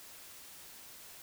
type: silence
effects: white hiss -52 dBFS RMS until 1.22 s